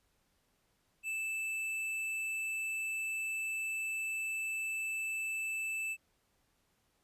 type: tone with tanh clipping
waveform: sine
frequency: 2637 Hz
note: E7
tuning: in tune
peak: -36 dBFS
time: 1.03-5.97 s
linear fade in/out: 50 ms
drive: 11 dB
effects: pink hiss -75 dBFS RMS until 7.03 s + resampled to 32000 Hz